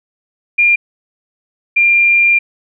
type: tone pair in turn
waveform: sine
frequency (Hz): 2401 / 2391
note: D7 / D7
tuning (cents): +38 / +30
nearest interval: unison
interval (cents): 8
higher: first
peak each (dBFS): -7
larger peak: neither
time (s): 0.58-0.76 / 1.76-2.39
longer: second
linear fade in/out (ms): 10
effects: none